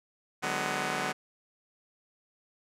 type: chord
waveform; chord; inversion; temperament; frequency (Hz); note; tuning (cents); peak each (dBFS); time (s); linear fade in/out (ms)
5% pulse; G# half-diminished seventh; second; just; 149.51 / 186.89 / 207.7 / 249.2; D3 / F#3 / G#3 / B3; +31 / +18 / 0 / +16; -25; 0.42-1.13; 20
effects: low-pass 10000 Hz 12 dB/octave